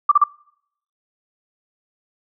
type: tone bursts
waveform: sine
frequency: 1174.7 Hz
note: D6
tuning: in tune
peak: -8 dBFS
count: 3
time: 0.09-0.24 s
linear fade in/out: 5 ms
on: 26 ms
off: 36 ms
effects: noise-tail reverb RT60 0.7 s tail -25 dB re dry